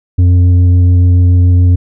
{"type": "tone with tanh clipping", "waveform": "triangle", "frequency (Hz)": 89.3, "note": "F2", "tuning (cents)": 39, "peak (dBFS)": -5, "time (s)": [0.18, 1.76], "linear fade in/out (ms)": 10, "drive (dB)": 10, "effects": []}